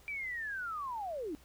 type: linear sweep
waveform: sine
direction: down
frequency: 2349 to 277.2 Hz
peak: -36 dBFS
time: 0.08-1.35 s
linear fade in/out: 0 ms
effects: added 60 Hz sine -61 dBFS peak until 1.44 s + pink hiss -62 dBFS RMS until 1.44 s